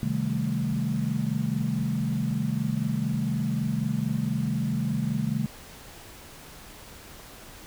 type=chord; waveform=sine; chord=A half-diminished seventh; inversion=first; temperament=equal; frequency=130.81 / 155.56 / 196 / 220 Hz; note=C3 / Eb3 / G3 / A3; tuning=0 / 0 / 0 / 0 cents; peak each=-30 / -30 / -31 / -29 dBFS; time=0.03-5.46 s; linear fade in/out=0 ms; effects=pink hiss -46 dBFS RMS until 7.66 s